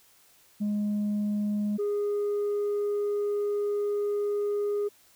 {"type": "tone pair in turn", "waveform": "sine", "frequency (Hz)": [207.7, 411.2], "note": ["G#3", "G#4"], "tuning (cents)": [0, -17], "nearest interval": "octave", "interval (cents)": 1183, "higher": "second", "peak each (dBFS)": -23, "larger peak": "neither", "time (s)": [[0.6, 1.78], [1.78, 4.89]], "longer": "second", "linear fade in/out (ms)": 20, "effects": ["tanh soft clip ceiling -24 dBFS", "white hiss -60 dBFS RMS until 5.15 s"]}